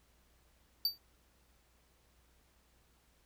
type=tone with exponential decay; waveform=square; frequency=4620 Hz; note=D8; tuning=29 cents flat; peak=-26 dBFS; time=0.85-0.98 s; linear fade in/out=2 ms; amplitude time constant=28 ms; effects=added 60 Hz sine -70 dBFS peak until 3.25 s + pink hiss -71 dBFS RMS until 3.25 s